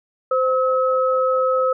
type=tone pair together; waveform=sine; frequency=518 / 1286.6 Hz; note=C5 / E6; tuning=-17 / -42 cents; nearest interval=octave + major third; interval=1575 cents; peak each=-17 / -20 dBFS; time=0.31-1.73 s; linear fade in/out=5 ms; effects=none